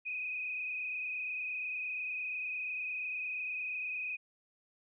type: tone with frequency modulation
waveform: sine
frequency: 2500 Hz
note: D#7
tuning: 8 cents sharp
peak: -35 dBFS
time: 0.05-4.17 s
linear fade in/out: 20 ms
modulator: 28.6 Hz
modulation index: 2.1
effects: none